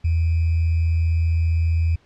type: tone with sample-and-hold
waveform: sine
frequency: 82.41 Hz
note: E2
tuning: in tune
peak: -16 dBFS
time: 0.04-1.96 s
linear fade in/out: 10 ms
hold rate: 2450 Hz
effects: pink hiss -58 dBFS RMS until 2.05 s + low-pass 4000 Hz 12 dB/octave